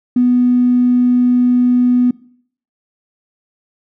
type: tone with tanh clipping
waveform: triangle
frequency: 246.9 Hz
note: B3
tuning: in tune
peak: -8 dBFS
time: 0.16-2.11 s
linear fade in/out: 5 ms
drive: 2 dB
effects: noise-tail reverb RT60 0.6 s tail -21 dB re dry